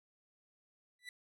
30% pulse tone with exponential growth, 1975.5 Hz, B6, in tune, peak -38 dBFS, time 0.99-1.09 s, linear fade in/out 2 ms, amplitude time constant 21 ms, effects low-pass 11000 Hz 12 dB/octave

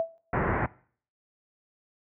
sine tone with exponential decay, 659.3 Hz, E5, in tune, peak -21 dBFS, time 0-0.18 s, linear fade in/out 0 ms, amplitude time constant 39 ms
pink low-pass noise, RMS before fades -26 dBFS, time 0.33-0.66 s, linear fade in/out 2 ms, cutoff 2000 Hz, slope 48 dB/octave
effects noise-tail reverb RT60 0.5 s tail -21 dB re dry + high-pass 60 Hz 12 dB/octave

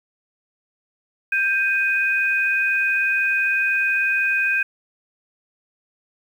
sine tone pair together, 1579 / 2493 Hz, G6 / D#7, +12 / +3 cents, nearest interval minor sixth, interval 791 cents, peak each -20 dBFS, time 1.32-4.63 s, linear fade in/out 5 ms, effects 8-bit

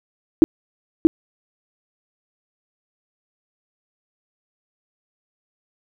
sine tone with echo, 322.4 Hz, E4, 38 cents flat, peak -4 dBFS, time 0.42-0.44 s, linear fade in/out 0 ms, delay 630 ms, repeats 1, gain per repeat -2 dB, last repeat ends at 1.07 s, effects none

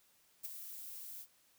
violet noise with ADSR envelope, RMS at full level -40 dBFS, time 0.43-1.27 s, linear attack 22 ms, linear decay 13 ms, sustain -8 dB, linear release 65 ms, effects white hiss -70 dBFS RMS until 1.58 s

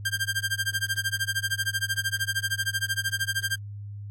sawtooth tone with tremolo, 1590 Hz, G6, 24 cents sharp, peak -19 dBFS, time 0.05-3.56 s, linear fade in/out 5 ms, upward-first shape sine, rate 13 Hz, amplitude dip 100%, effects added 102 Hz sine -35 dBFS peak until 4.1 s + AAC 64 kbps

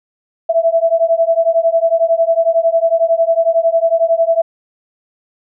sine beating tone pair, 657 / 668 Hz, E5 / E5, -6 / +23 cents, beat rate 11 Hz, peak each -13 dBFS, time 0.49-4.42 s, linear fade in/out 10 ms, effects none

